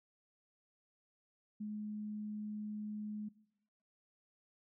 sine tone, 211.1 Hz, G#3, 29 cents sharp, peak -39 dBFS, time 1.6-3.29 s, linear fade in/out 10 ms, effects noise-tail reverb RT60 0.9 s tail -21 dB re dry

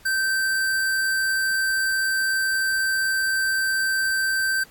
square tone, 1556 Hz, G6, 13 cents flat, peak -21 dBFS, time 0.05-4.64 s, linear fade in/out 10 ms, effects pink hiss -52 dBFS RMS until 4.7 s + AAC 64 kbps

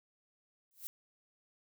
violet noise with exponential growth, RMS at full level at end -39 dBFS, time 0.71-0.87 s, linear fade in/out 0 ms, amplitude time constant 34 ms, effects none

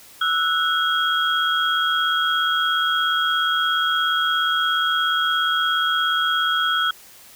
sine tone cluster, 1317 / 1474 / 3277 Hz, E6 / F#6 / G#7, -2 / -7 / -24 cents, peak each -22 dBFS, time 0.21-6.91 s, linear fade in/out 5 ms, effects white hiss -46 dBFS RMS until 7.35 s

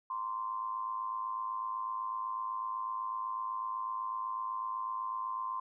sine tone with amplitude modulation, 1042 Hz, C6, 7 cents flat, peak -31 dBFS, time 0.1-5.6 s, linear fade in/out 5 ms, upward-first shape sine, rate 108 Hz, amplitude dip 65%, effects none

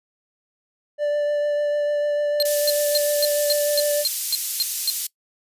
triangle tone with vibrato, 587.3 Hz, D5, in tune, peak -17 dBFS, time 0.98-4.05 s, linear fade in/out 50 ms, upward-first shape triangle, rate 6.7 Hz, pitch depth 12 cents each way
45% pulse tone bursts, 4186 Hz, C8, in tune, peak -17 dBFS, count 10, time 2.4-4.9 s, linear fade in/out 0 ms, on 25 ms, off 250 ms
white high-pass noise, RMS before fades -25 dBFS, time 2.45-5.07 s, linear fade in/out 5 ms, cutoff 4500 Hz, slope 12 dB/octave
effects noise-tail reverb RT60 0.1 s tail -22 dB re dry + resampled to 32000 Hz

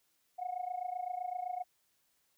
sine tone with amplitude modulation, 726 Hz, F#5, 33 cents flat, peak -31 dBFS, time 0.38-1.64 s, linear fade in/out 20 ms, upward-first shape sine, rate 27.8 Hz, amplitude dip 85%, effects tanh soft clip ceiling -29 dBFS + white hiss -75 dBFS RMS until 2.37 s

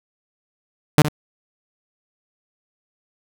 sawtooth tone with echo, 150 Hz, D3, 37 cents sharp, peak -4 dBFS, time 0.98-1.02 s, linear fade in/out 0 ms, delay 65 ms, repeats 1, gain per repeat -12 dB, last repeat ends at 1.085 s, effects none

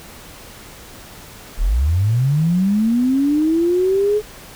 sine linear sweep, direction up, 30.87 to 428.1 Hz, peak -13 dBFS, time 1.57-4.22 s, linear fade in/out 50 ms, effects pink hiss -39 dBFS RMS until 4.55 s

